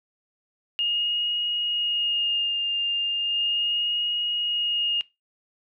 sine tone with vibrato, 2842 Hz, F7, 30 cents sharp, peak -22 dBFS, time 0.79-5.01 s, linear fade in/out 0 ms, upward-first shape sine, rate 0.36 Hz, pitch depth 22 cents each way, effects noise-tail reverb RT60 0.2 s tail -18 dB re dry

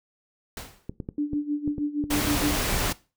pink noise with exponential decay, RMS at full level -34 dBFS, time 0.57-0.9 s, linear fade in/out 2 ms, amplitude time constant 71 ms
clicks, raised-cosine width 3 ms, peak -19 dBFS, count 8, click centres 0.895 / 1.002 / 1.089 / 1.333 / 1.677 / 1.782 / 2.04 / 2.415 s
sine tone with tremolo, 293.7 Hz, D4, in tune, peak -21 dBFS, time 1.18-2.57 s, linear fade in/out 2 ms, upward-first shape sine, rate 6.4 Hz, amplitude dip 80%
pink noise, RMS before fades -26 dBFS, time 2.1-2.93 s, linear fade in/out 10 ms
effects noise-tail reverb RT60 0.3 s tail -19 dB re dry

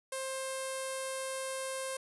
sawtooth tone with low-pass filter, 529 Hz, C5, 19 cents sharp, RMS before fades -38 dBFS, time 0.12-1.97 s, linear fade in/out 5 ms, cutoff 9600 Hz, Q 5, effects none

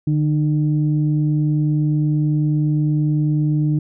sine tone pair together, 150 / 304.7 Hz, D3 / D#4, +37 / -36 cents, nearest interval octave, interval 1227 cents, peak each -15 / -21 dBFS, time 0.07-3.79 s, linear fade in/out 5 ms, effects tanh soft clip ceiling -7 dBFS

